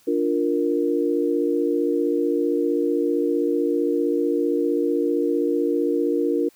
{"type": "chord", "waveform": "sine", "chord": "Bb major", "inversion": "first", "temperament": "equal", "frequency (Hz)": [293.7, 349.2, 466.2], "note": ["D4", "F4", "Bb4"], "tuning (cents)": [0, 0, 0], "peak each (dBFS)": -23, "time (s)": [0.07, 6.49], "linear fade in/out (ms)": 10, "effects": ["white hiss -57 dBFS RMS until 6.55 s"]}